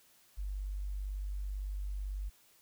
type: tone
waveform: sine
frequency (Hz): 49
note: G1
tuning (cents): 0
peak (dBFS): -35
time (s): 0.37-2.3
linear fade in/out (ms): 20
effects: white hiss -65 dBFS RMS until 2.61 s